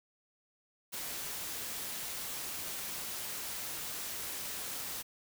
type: noise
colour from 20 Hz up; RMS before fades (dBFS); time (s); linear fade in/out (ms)
white; -40; 0.92-5.03; 20
effects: none